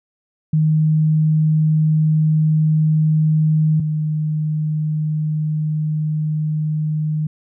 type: tone pair in turn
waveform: sine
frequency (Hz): 155.56 / 153.86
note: D#3 / D#3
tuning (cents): 0 / -19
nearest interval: unison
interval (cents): 19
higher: first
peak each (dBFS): -12 / -17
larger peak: first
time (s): 0.53-3.8 / 3.8-7.27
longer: second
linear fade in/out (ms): 5
effects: none